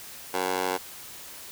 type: tone with high-pass filter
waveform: 15% pulse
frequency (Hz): 92.5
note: F#2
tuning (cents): 0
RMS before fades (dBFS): -28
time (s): 0.33-0.78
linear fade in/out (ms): 20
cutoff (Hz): 570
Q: 2.4
effects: white hiss -43 dBFS RMS until 1.51 s